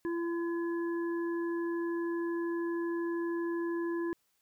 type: harmonic tone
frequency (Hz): 339.1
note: E4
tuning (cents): +49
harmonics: 1 / 3 / 5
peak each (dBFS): -31 / -44 / -45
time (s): 0.05-4.13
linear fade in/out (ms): 0
effects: white hiss -75 dBFS RMS until 4.41 s